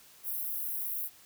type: high-pass noise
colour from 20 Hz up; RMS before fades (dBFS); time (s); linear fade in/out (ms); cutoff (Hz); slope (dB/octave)
white; -35; 0.23-1.1; 50; 11000; 48
effects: white hiss -57 dBFS RMS until 1.25 s